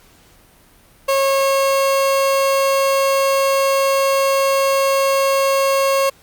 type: tone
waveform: 30% pulse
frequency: 545 Hz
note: C#5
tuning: 29 cents flat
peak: -11 dBFS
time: 1.08-6.1 s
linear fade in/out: 10 ms
effects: pink hiss -50 dBFS RMS until 6.22 s + Opus 48 kbps